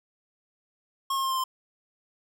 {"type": "tone with pitch steps", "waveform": "square", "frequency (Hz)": [1084, 1073.4, 1062.9, 1052.5, 1042.2], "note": ["C#6", "C6", "C6", "C6", "C6"], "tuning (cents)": [-39, 44, 27, 10, -7], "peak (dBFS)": -26, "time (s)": [1.1, 1.44], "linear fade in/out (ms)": 5, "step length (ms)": 68, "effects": []}